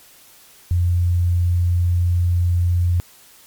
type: tone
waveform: sine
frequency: 87.7 Hz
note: F2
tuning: 8 cents sharp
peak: -14 dBFS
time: 0.71-3 s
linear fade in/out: 0 ms
effects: white hiss -48 dBFS RMS until 3.46 s + MP3 96 kbps